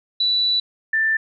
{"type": "tone pair in turn", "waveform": "sine", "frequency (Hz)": [3956, 1774.5], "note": ["B7", "A6"], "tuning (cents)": [2, 14], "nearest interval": "octave + major second", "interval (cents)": 1388, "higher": "first", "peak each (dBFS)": -16, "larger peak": "neither", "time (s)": [[0.2, 0.6], [0.93, 1.17]], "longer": "first", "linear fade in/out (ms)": 5, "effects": []}